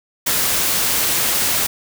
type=noise; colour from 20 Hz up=white; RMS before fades=-18 dBFS; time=0.26-1.67 s; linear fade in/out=10 ms; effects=none